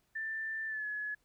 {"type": "tone with pitch glide", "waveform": "sine", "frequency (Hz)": [1775, 1698.8], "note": ["A6", "G#6"], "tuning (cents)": [15, 39], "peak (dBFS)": -35, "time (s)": [0.15, 1.15], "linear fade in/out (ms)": 10, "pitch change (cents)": -76, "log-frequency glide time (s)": [0.67, 0.86], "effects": ["pink hiss -75 dBFS RMS until 1.24 s"]}